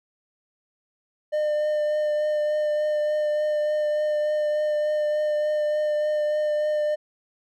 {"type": "tone with vibrato", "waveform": "triangle", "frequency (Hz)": 603, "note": "D5", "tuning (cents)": 46, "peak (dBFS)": -19, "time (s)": [1.32, 6.96], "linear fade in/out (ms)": 20, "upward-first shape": "triangle", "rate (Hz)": 3.4, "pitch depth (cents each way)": 15, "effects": []}